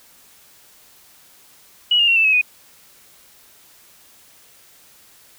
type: tone with pitch steps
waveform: sine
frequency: 2919 / 2826 / 2736 / 2649 / 2565 / 2483 Hz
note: F#7 / F7 / F7 / E7 / E7 / D#7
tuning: -24 / +20 / -36 / +8 / -48 / -4 cents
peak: -12 dBFS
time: 1.91-2.414 s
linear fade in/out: 5 ms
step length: 84 ms
effects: white hiss -50 dBFS RMS until 5.38 s